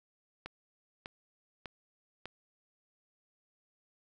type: click train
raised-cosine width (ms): 0.3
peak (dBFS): -25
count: 4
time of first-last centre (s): 0.46-2.256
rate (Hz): 1.67
effects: none